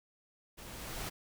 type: noise with level ramp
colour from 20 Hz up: pink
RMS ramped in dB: -50 to -38 dBFS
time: 0.57-1.1 s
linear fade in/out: 20 ms
effects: none